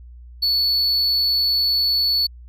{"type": "tone", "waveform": "triangle", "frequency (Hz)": 4435, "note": "C#8", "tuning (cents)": 0, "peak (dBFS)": -15, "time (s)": [0.42, 2.27], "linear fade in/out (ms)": 10, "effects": ["added 60 Hz sine -38 dBFS peak until 2.48 s"]}